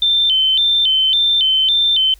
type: tone with vibrato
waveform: sine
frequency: 3313 Hz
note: G#7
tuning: 5 cents flat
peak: -11 dBFS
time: 0.02-2.14 s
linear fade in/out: 2 ms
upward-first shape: square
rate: 1.8 Hz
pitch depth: 130 cents each way
effects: added 50 Hz sine -42 dBFS peak until 2.19 s + white hiss -52 dBFS RMS until 2.19 s